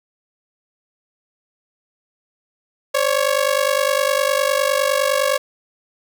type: ring-modulated tone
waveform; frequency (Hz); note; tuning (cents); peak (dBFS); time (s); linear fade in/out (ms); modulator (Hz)
sawtooth; 554.4; C#5; 0; -9; 2.94-5.38; 10; 24.9
effects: none